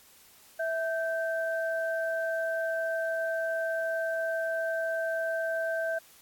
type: tone pair together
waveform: sine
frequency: 655 / 1557.9 Hz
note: E5 / G6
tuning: -11 / -11 cents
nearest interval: octave + minor third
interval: 1500 cents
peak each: -29 / -33 dBFS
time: 0.59-5.99 s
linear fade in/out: 10 ms
effects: white hiss -57 dBFS RMS until 6.21 s + AAC 64 kbps